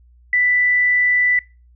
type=tone; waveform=sine; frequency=1980 Hz; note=B6; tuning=4 cents sharp; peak=-13 dBFS; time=0.33-1.39 s; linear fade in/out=2 ms; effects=noise-tail reverb RT60 0.3 s tail -22 dB re dry + added 60 Hz sine -47 dBFS peak until 1.75 s